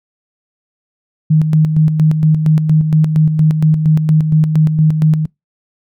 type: tone with tremolo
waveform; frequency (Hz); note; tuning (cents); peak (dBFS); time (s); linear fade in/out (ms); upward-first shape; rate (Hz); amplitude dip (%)
sine; 155.8; D#3; +3; -6; 1.3-5.26; 10; square; 4.3; 50
effects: noise-tail reverb RT60 0.2 s tail -26 dB re dry